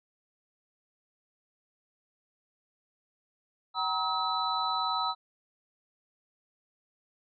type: tone cluster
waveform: sine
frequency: 756 / 949 / 1279 / 3979 Hz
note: F#5 / A#5 / D#6 / B7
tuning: +37 / +31 / +47 / +12 cents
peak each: -36 / -32 / -31 / -34 dBFS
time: 3.74-5.15 s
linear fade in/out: 50 ms
effects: none